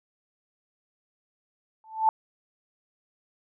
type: tone with exponential growth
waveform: sine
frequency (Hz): 880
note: A5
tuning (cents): 0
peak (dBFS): -14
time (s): 1.84-2.09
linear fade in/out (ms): 1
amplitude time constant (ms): 54
effects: none